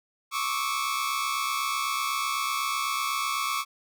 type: tone cluster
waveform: sawtooth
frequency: 1100 / 1168 / 1298 Hz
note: C#6 / D6 / E6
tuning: -14 / -10 / -27 cents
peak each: -26 / -27 / -30 dBFS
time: 0.31-3.65 s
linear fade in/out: 50 ms
effects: none